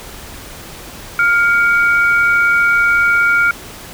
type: tone pair together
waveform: sine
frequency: 1404 / 2258 Hz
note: F6 / C#7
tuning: +9 / +31 cents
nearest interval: minor sixth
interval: 822 cents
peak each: -10 / -17 dBFS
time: 1.19-3.51 s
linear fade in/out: 2 ms
effects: pink hiss -33 dBFS RMS until 3.93 s